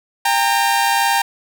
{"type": "tone pair together", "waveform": "sawtooth", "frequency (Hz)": [796.9, 919], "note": ["G5", "A#5"], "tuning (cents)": [28, -25], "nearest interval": "major second", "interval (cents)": 247, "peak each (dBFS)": -13, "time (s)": [0.25, 1.22], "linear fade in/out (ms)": 5, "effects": []}